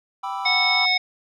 triangle chord, E minor seventh, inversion first, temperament equal, 784 / 987.8 / 1174.7 / 1318.5 Hz, G5 / B5 / D6 / E6, 0 / 0 / 0 / 0 cents, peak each -28 / -28 / -33 / -32 dBFS, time 0.23-0.86 s, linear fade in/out 10 ms
harmonic tone, 736 Hz, F#5, 9 cents flat, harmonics 1 / 3 / 5 / 7, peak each -26 / -20 / -24 / -23 dBFS, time 0.45-0.98 s, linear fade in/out 10 ms
effects none

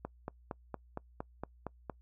click train, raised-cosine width 1 ms, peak -24 dBFS, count 9, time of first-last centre 0.05-1.898 s, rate 4.33 Hz, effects noise-tail reverb RT60 0.1 s tail -25 dB re dry + added 60 Hz sine -58 dBFS peak until 2.01 s

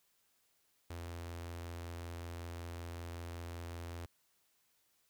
sawtooth tone with notch filter, 85.3 Hz, F2, 40 cents flat, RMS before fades -45 dBFS, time 0.9-4.06 s, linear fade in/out 5 ms, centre 180 Hz, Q 1.6, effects white hiss -75 dBFS RMS until 5.09 s

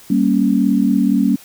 sine chord, G diminished, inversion none, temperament equal, 196 / 233.1 / 277.2 Hz, G3 / Bb3 / Db4, 0 / 0 / 0 cents, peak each -16 dBFS, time 0.1-1.36 s, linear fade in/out 5 ms, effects white hiss -43 dBFS RMS until 1.44 s

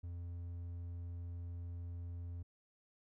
triangle tone, 86.5 Hz, F2, 16 cents flat, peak -40 dBFS, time 0.03-2.43 s, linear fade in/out 10 ms, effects none

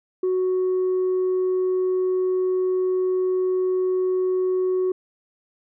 sine tone, 370 Hz, F#4, in tune, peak -17 dBFS, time 0.23-4.92 s, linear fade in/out 5 ms, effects tanh soft clip ceiling -17 dBFS

